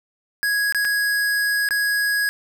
square tone with dropouts, 1661.2 Hz, G#6, in tune, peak -19 dBFS, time 0.43-2.29 s, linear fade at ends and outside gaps 0 ms, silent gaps 0.724-0.747 / 0.848-0.851 / 1.688-1.708 s, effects none

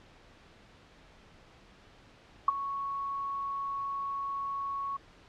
sine tone with ADSR envelope, 1108.7 Hz, C#6, in tune, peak -17 dBFS, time 2.48-4.97 s, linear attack 4 ms, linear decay 18 ms, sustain -15 dB, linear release 8 ms, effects pink hiss -57 dBFS RMS until 5.28 s + low-pass 4000 Hz 12 dB/octave

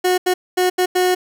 30% pulse tone bursts at uneven times, 364.7 Hz, F#4, 25 cents flat, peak -11 dBFS, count 5, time 0.04-0.18 / 0.26-0.34 / 0.57-0.7 / 0.78-0.86 / 0.95-1.15 s, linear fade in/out 10 ms, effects none

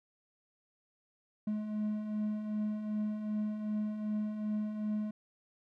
triangle beating tone pair, 210 / 212.6 Hz, G#3 / G#3, +19 / +41 cents, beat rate 2.6 Hz, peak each -40 / -31 dBFS, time 1.47-5.11 s, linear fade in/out 5 ms, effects none

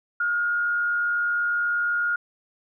sine tone with frequency modulation, 1423 Hz, F6, 32 cents sharp, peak -21 dBFS, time 0.2-2.16 s, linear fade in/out 5 ms, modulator 94.1 Hz, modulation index 0.36, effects none

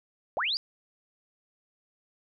sine linear sweep, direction up, 472.5 to 4978 Hz, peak -26 dBFS, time 0.37-0.57 s, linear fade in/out 0 ms, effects none

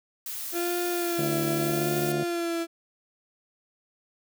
blue noise, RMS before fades -35 dBFS, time 0.26-2.12 s, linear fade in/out 2 ms
35% pulse tone with vibrato, 342.8 Hz, F4, 32 cents flat, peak -25 dBFS, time 0.52-2.67 s, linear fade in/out 50 ms, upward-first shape sine, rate 0.82 Hz, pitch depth 43 cents each way
harmonic tone, 73.7 Hz, D2, 7 cents sharp, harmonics 2 / 3 / 4 / 5 / 6 / 7 / 8 / 9 / 10, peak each -31 / -35 / -38 / -38 / -43 / -42 / -40 / -40 / -45 dBFS, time 1.18-2.24 s, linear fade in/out 10 ms
effects none

